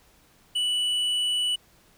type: tone with hard clipping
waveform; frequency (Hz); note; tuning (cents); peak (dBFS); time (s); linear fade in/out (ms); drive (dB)
triangle; 2960; F#7; 0; -24; 0.55-1.56; 10; 8
effects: pink hiss -59 dBFS RMS until 1.97 s